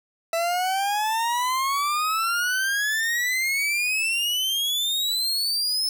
40% pulse exponential sweep, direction up, 658 to 5274 Hz, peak -21 dBFS, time 0.33-5.89 s, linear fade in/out 2 ms, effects 9-bit

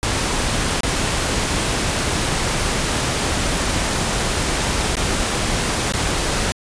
pink noise with dropouts, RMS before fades -20 dBFS, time 0.03-6.52 s, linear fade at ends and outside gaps 0 ms, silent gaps 0.806-0.833 / 4.954-4.969 / 5.923-5.937 s, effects resampled to 22050 Hz

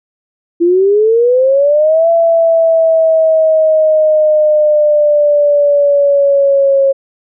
sine linear two-way sweep, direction up then down, 334.6 to 671 to 544 Hz, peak -6 dBFS, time 0.6-6.93 s, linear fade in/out 20 ms, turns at 2.09 s, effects none

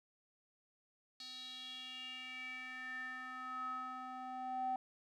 square tone with band-pass filter sweep, 256 Hz, C4, 38 cents flat, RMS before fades -45 dBFS, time 1.2-4.76 s, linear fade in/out 2 ms, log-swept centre 4300 to 750 Hz, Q 6.7, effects none

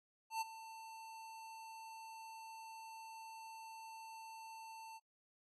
square tone with ADSR envelope, 894 Hz, A5, 27 cents sharp, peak -36 dBFS, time 0.3-5 s, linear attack 110 ms, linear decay 23 ms, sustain -15 dB, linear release 37 ms, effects AAC 32 kbps

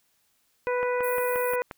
harmonic tone, 493.9 Hz, B4, in tune, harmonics 1 / 2 / 3 / 4 / 5, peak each -25 / -31 / -35 / -37 / -39 dBFS, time 0.67-1.62 s, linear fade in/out 0 ms
click train, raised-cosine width 0.5 ms, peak -20 dBFS, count 6, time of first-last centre 0.83-1.712 s, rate 5.67 Hz
white high-pass noise, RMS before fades -37 dBFS, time 1.03-1.56 s, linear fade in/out 10 ms, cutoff 9700 Hz, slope 48 dB/octave
effects white hiss -69 dBFS RMS until 1.77 s

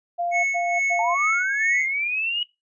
sine tone bursts, 695 Hz, F5, 9 cents flat, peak -22 dBFS, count 3, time 0.18-1.156 s, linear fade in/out 20 ms, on 260 ms, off 98 ms
triangle tone with tremolo, 2200 Hz, C#7, 14 cents flat, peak -17 dBFS, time 0.31-1.87 s, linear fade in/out 50 ms, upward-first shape sine, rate 2.3 Hz, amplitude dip 65%
sine linear sweep, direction up, 862 to 2928 Hz, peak -22 dBFS, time 0.99-2.43 s, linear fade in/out 2 ms
effects noise-tail reverb RT60 0.2 s tail -18 dB re dry + resampled to 22050 Hz

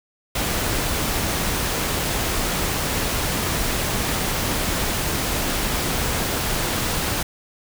pink noise, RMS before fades -23 dBFS, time 0.35-7.23 s, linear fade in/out 5 ms, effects none

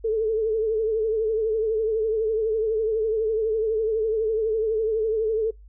sine tone with vibrato, 440 Hz, A4, in tune, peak -20 dBFS, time 0.04-5.51 s, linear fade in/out 10 ms, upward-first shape triangle, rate 12 Hz, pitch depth 69 cents each way, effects noise-tail reverb RT60 0.2 s tail -24 dB re dry + added 50 Hz sine -44 dBFS peak until 5.68 s

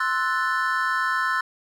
triangle chord, F# half-diminished seventh, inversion second, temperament equal, 1046.5 / 1318.5 / 1480 / 1760 Hz, C6 / E6 / F#6 / A6, 0 / 0 / 0 / 0 cents, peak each -25 dBFS, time 0-1.41 s, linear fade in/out 5 ms, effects none

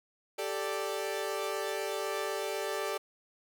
sawtooth chord, G suspended second, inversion none, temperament equal, 392 / 440 / 587.3 Hz, G4 / A4 / D5, 0 / 0 / 0 cents, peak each -33 dBFS, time 0.38-2.98 s, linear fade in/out 10 ms, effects none

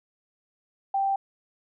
sine tone, 784 Hz, G5, in tune, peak -22 dBFS, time 0.94-1.16 s, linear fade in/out 5 ms, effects none

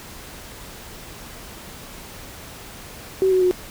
sine tone with pitch steps, 380 / 371.8 / 363.7 Hz, F#4 / F#4 / F#4, +46 / +8 / -30 cents, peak -14 dBFS, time 3.22-3.511 s, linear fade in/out 0 ms, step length 97 ms, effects pink hiss -39 dBFS RMS until 3.7 s

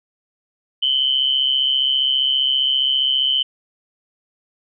sine tone pair together, 2982 / 3117 Hz, F#7 / G7, +13 / -11 cents, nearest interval minor second, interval 76 cents, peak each -18 dBFS, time 0.82-3.43 s, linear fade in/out 10 ms, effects none

